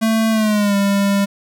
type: tone with pitch glide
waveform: square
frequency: 222.6 to 199.46 Hz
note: A3 to G3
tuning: +20 to +30 cents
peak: -14 dBFS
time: 0.01-1.26 s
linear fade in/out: 20 ms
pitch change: -190 cents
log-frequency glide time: 0.31-0.76 s
effects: none